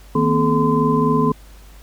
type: tone cluster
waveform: sine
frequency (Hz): 157.9 / 232.6 / 256.5 / 429.6 / 1026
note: D#3 / A#3 / C4 / A4 / C6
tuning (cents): +26 / -4 / -34 / -41 / -34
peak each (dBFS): -20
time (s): 0.15-1.32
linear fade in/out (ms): 5
effects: added 50 Hz sine -40 dBFS peak until 1.82 s + pink hiss -49 dBFS RMS until 1.82 s